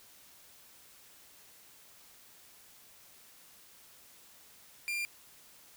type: tone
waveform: 40% pulse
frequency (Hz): 2391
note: D7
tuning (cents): +30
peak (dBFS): -32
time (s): 4.88-5.05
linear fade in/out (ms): 0
effects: white hiss -58 dBFS RMS until 5.76 s